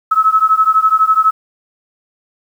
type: beating tone pair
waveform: sine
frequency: 1289 / 1301 Hz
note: E6 / E6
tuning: -39 / -23 cents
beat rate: 12 Hz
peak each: -11 / -12 dBFS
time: 0.11-1.31 s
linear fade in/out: 10 ms
effects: 7-bit